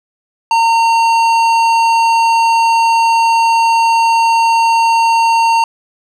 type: tone with tanh clipping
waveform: sine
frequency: 915 Hz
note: A#5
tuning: 32 cents flat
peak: -10 dBFS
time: 0.51-5.64 s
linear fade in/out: 2 ms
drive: 14 dB
effects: none